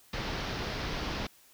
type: low-pass noise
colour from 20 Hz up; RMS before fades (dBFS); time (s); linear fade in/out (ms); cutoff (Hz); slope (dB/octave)
pink; -35; 0.13-1.27; 5; 5500; 48
effects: white hiss -60 dBFS RMS until 1.53 s